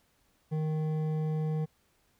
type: tone with hard clipping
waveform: sine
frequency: 155.56 Hz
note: D#3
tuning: in tune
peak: -30 dBFS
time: 0.51-1.66 s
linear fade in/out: 20 ms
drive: 9 dB
effects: pink hiss -70 dBFS RMS until 2.19 s